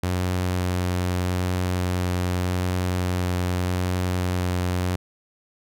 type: tone with vibrato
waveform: sawtooth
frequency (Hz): 90.5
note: F#2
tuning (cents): -38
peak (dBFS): -18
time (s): 0.03-4.96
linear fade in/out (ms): 5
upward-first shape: triangle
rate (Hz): 0.82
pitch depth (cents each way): 12
effects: none